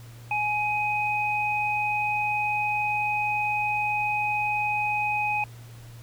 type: tone pair together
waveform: sine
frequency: 838 / 2511 Hz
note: G#5 / D#7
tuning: +15 / +15 cents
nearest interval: octave + perfect fifth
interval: 1900 cents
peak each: -26 dBFS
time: 0.31-5.44 s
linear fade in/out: 2 ms
effects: added 117 Hz sine -42 dBFS peak until 6.02 s + pink hiss -52 dBFS RMS until 6.02 s